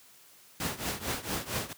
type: noise with tremolo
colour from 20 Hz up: pink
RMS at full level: -30 dBFS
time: 0.6-1.73 s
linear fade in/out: 2 ms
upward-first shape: triangle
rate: 4.4 Hz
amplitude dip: 90%
effects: white hiss -57 dBFS RMS until 1.77 s + high-pass 80 Hz 12 dB/octave